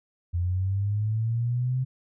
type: linear sweep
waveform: sine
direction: up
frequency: 85.5 to 130.81 Hz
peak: -23 dBFS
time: 0.33-1.85 s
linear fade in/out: 20 ms
effects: none